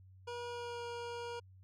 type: tone with pitch glide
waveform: 25% pulse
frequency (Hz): 480 to 474.5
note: B4 to A#4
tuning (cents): -49 to +31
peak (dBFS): -37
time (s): 0.27-1.4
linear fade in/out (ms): 10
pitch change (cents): -20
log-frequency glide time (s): 0.5-0.85
effects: added 94 Hz sine -56 dBFS peak until 1.63 s + low-pass 6000 Hz 12 dB/octave